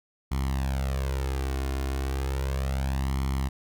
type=tone with flanger; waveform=sawtooth; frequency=66.9 Hz; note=C2; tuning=39 cents sharp; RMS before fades=-28 dBFS; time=0.31-3.49 s; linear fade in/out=10 ms; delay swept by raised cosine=0.93 to 2.83 ms; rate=0.34 Hz; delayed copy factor=+0.75; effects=none